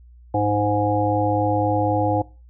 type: harmonic tone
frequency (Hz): 103.83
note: G#2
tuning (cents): 0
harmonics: 1 / 3 / 5 / 7 / 8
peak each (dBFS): -24 / -24 / -24 / -24 / -24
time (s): 0.34-2.22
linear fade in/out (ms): 5
effects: noise-tail reverb RT60 0.3 s tail -20 dB re dry + added 60 Hz sine -44 dBFS peak until 2.49 s